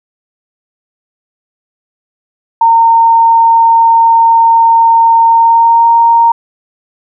sine tone with pitch glide, 916 to 927.2 Hz, A#5 to A#5, -31 to -10 cents, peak -3 dBFS, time 2.61-6.32 s, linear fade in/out 5 ms, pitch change +21 cents, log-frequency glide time 5.29-5.89 s, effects none

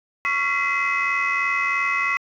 sine tone cluster, 1118 / 1373 / 1963 / 2046 / 2551 Hz, C#6 / F6 / B6 / C7 / D#7, +14 / -30 / -11 / -39 / +43 cents, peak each -24 / -29 / -28 / -22 / -26 dBFS, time 0.25-2.17 s, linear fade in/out 0 ms, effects tanh soft clip ceiling -13 dBFS

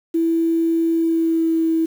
sine tone with pitch glide, 330 to 324.9 Hz, E4 to E4, +2 to -25 cents, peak -15 dBFS, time 0.14-1.86 s, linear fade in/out 10 ms, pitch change -27 cents, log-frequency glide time 0.92-1.73 s, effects 7-bit

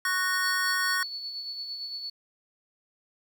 square chord, F# major, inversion second, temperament just, 1110 / 1480 / 1850 Hz, C#6 / F#6 / A#6, +2 / 0 / -14 cents, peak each -33 / -30 / -29 dBFS, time 0.05-1.03 s, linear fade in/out 2 ms
sine tone with tremolo, 4435 Hz, C#8, in tune, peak -32 dBFS, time 0.33-2.1 s, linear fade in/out 5 ms, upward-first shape sine, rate 8.8 Hz, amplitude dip 40%
effects 10-bit

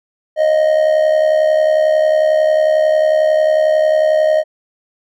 triangle tone with amplitude modulation, 622.3 Hz, D#5, in tune, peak -5 dBFS, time 0.36-4.44 s, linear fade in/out 50 ms, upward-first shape sine, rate 71.1 Hz, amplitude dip 60%, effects none

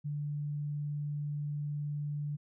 sine tone, 146.83 Hz, D3, in tune, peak -33 dBFS, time 0.04-2.37 s, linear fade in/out 20 ms, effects none

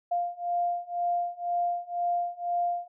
sine beating tone pair, 698.5 / 700.5 Hz, F5 / F5, 0 / +5 cents, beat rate 2 Hz, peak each -30 / -29 dBFS, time 0.11-2.88 s, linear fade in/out 10 ms, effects none

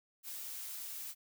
blue noise, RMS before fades -44 dBFS, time 0.23-1.15 s, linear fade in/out 50 ms, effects none

